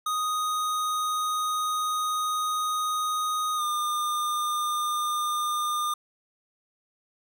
square tone with pitch glide, 1244.5 to 1209.1 Hz, D#6 to D#6, 0 to -50 cents, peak -26 dBFS, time 0.06-5.94 s, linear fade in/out 5 ms, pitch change -50 cents, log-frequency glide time 3.56-3.62 s, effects none

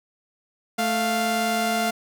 sawtooth tone pair together, 219.6 / 697.9 Hz, A3 / F5, -3 / -1 cents, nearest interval octave + minor sixth, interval 2002 cents, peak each -22 / -19 dBFS, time 0.78-1.91 s, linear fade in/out 10 ms, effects none

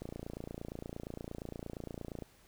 click train, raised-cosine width 2 ms, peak -28 dBFS, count 64, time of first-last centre 0.02-2.223 s, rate 28.6 Hz, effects pink hiss -64 dBFS RMS until 2.47 s

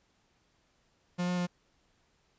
45% pulse tone with pitch steps, 177.4 / 179 / 177.1 Hz, F3 / F3 / F3, +27 / +43 / +24 cents, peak -29 dBFS, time 1.18-1.471 s, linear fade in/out 20 ms, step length 97 ms, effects pink hiss -71 dBFS RMS until 2.38 s + resampled to 16000 Hz

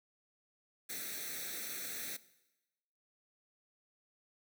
white noise with comb filter, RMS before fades -42 dBFS, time 0.89-2.17 s, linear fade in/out 10 ms, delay 0.5 ms, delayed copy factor +0.85, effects noise-tail reverb RT60 1.0 s tail -18 dB re dry + high-pass 200 Hz 12 dB/octave

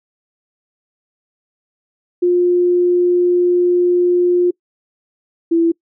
sine tone pair in turn, 354.6 / 333.9 Hz, F4 / E4, +26 / +22 cents, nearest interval minor second, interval 104 cents, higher first, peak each -10 dBFS, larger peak neither, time 2.22-4.51 / 5.51-5.72 s, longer first, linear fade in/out 10 ms, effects noise-tail reverb RT60 0.1 s tail -25 dB re dry

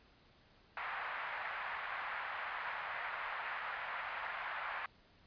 white band-pass noise, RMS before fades -42 dBFS, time 0.77-4.86 s, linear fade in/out 2 ms, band 740 to 2000 Hz, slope 24 dB/octave, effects pink hiss -66 dBFS RMS until 5.26 s + resampled to 11025 Hz

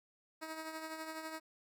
10% pulse tone with tremolo, 317.8 Hz, D#4, 37 cents sharp, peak -32 dBFS, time 0.41-1.4 s, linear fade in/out 20 ms, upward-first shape triangle, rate 12 Hz, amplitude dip 55%, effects none

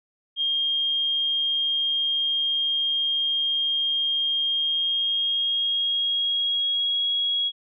sine tone with pitch glide, 3223 to 3314 Hz, G7 to G#7, +47 to -4 cents, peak -21 dBFS, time 0.36-7.52 s, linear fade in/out 50 ms, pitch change +49 cents, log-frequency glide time 4.46-7.07 s, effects none

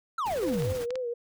triangle exponential sweep, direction down, 1396.9 to 83.6 Hz, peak -25 dBFS, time 0.18-0.73 s, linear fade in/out 5 ms
pink noise with tremolo, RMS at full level -39 dBFS, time 0.25-0.86 s, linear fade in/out 20 ms, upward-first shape triangle, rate 18 Hz, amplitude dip 45%
sine tone with vibrato, 493.9 Hz, B4, in tune, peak -29 dBFS, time 0.42-1.14 s, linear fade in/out 10 ms, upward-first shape sine, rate 4.1 Hz, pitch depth 83 cents each way
clicks, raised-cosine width 0.2 ms, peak -21 dBFS, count 3, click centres 0.622 / 0.906 / 0.956 s
effects none

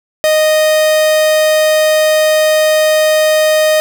45% pulse tone, 620 Hz, D#5, 6 cents flat, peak -8 dBFS, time 0.24-3.8 s, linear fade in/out 0 ms, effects none

